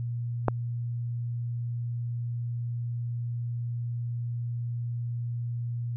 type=click; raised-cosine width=1 ms; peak=-8 dBFS; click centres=0.483 s; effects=added 119 Hz sine -29 dBFS peak until 5.96 s